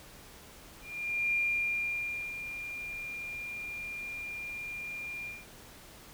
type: tone with ADSR envelope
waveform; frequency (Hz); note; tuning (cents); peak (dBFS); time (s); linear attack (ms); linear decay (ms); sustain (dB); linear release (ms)
sine; 2400; D7; +37; -26; 0.81-5.46; 520; 1000; -11; 200
effects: pink hiss -52 dBFS RMS until 6.13 s